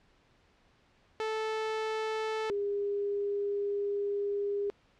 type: tone pair in turn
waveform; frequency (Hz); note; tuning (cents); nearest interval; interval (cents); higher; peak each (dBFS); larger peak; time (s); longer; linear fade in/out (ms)
sawtooth / sine; 438 / 405.1; A4 / G#4; -8 / -43; minor second; 135; first; -27 / -29; first; 1.2-2.5 / 2.5-4.7; second; 0
effects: pink hiss -66 dBFS RMS until 4.99 s + low-pass 4000 Hz 12 dB/octave